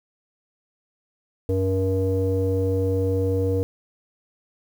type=tone with low-pass filter; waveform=square; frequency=94.8 Hz; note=F#2; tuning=43 cents sharp; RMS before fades=-22 dBFS; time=1.49-3.63 s; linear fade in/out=0 ms; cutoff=440 Hz; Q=8.2; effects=8-bit